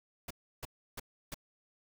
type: noise bursts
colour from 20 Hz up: pink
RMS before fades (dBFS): -41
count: 4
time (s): 0.28-1.344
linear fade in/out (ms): 5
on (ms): 26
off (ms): 320
effects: none